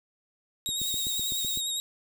25% pulse tone with vibrato, 3760 Hz, A#7, 14 cents sharp, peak -24 dBFS, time 0.66-1.8 s, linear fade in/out 0 ms, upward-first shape sine, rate 10 Hz, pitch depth 29 cents each way
click train, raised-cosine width 3 ms, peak -28 dBFS, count 8, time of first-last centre 0.69-1.574 s, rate 7.92 Hz
violet noise, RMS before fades -36 dBFS, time 0.77-1.62 s, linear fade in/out 50 ms
effects none

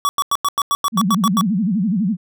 square tone bursts, 1136 Hz, C#6, 42 cents sharp, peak -15 dBFS, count 11, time 0.05-1.41 s, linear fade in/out 0 ms, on 40 ms, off 92 ms
sine tone with vibrato, 200 Hz, G3, 35 cents sharp, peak -15 dBFS, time 0.92-2.17 s, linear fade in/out 50 ms, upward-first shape sine, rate 12 Hz, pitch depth 250 cents each way
effects none

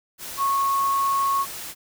sine tone in noise, 1100 Hz, C#6, 14 cents flat, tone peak -19 dBFS, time 0.37-1.46 s, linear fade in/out 50 ms, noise white, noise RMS -35 dBFS, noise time 0.18-1.75 s, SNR +13 dB, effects none

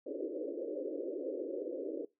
white band-pass noise, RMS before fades -39 dBFS, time 0.06-2.05 s, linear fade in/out 5 ms, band 280 to 560 Hz, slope 96 dB/octave, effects noise-tail reverb RT60 0.2 s tail -20 dB re dry

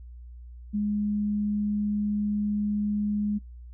sine tone, 207.7 Hz, G#3, in tune, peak -24 dBFS, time 0.73-3.39 s, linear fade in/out 20 ms, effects noise-tail reverb RT60 0.1 s tail -21 dB re dry + added 60 Hz sine -41 dBFS peak until 3.73 s

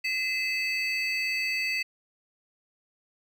triangle tone cluster, 2037 / 2603 / 4561 Hz, C7 / E7 / C#8, -47 / -22 / +49 cents, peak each -30 / -27 / -33 dBFS, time 0.04-1.83 s, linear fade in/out 10 ms, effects none

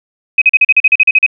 sine tone bursts, 2527 Hz, D#7, 26 cents sharp, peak -3 dBFS, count 12, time 0.38-1.264 s, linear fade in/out 5 ms, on 37 ms, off 40 ms, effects none

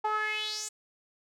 sawtooth tone with band-pass filter sweep, 427.6 Hz, A4, 49 cents flat, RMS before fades -32 dBFS, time 0.04-0.69 s, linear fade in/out 10 ms, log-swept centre 900 to 7900 Hz, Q 4.9, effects none

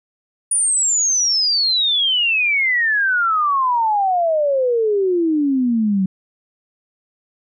sine exponential sweep, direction down, 9660 to 185 Hz, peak -14 dBFS, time 0.51-6.06 s, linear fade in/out 5 ms, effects none

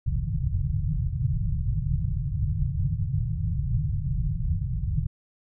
white low-pass noise, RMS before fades -26 dBFS, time 0.06-5.07 s, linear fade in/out 5 ms, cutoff 160 Hz, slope 96 dB/octave, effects none

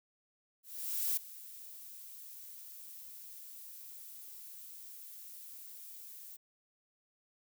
violet noise with ADSR envelope, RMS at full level -32 dBFS, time 0.63-6.37 s, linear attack 540 ms, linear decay 5 ms, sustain -18 dB, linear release 12 ms, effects none

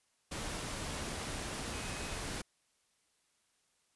sine tone in noise, 2528 Hz, D#7, 27 cents sharp, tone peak -51 dBFS, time 1.74-2.18 s, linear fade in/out 10 ms, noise pink, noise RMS -40 dBFS, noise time 0.31-2.42 s, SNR -14 dB, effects white hiss -75 dBFS RMS until 3.95 s + resampled to 24000 Hz

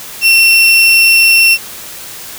35% pulse tone, 2713 Hz, E7, 49 cents sharp, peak -3 dBFS, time 0.21-1.58 s, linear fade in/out 50 ms, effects white hiss -28 dBFS RMS until 2.38 s

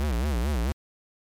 square tone with vibrato, 65.7 Hz, C2, 8 cents sharp, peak -24 dBFS, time 0-0.72 s, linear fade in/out 0 ms, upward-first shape sine, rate 4.5 Hz, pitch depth 250 cents each way, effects MP3 96 kbps

